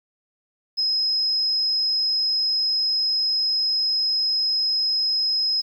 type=tone; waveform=sine; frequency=5110 Hz; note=D#8; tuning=45 cents sharp; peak=-19 dBFS; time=0.77-5.62 s; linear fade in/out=20 ms; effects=9-bit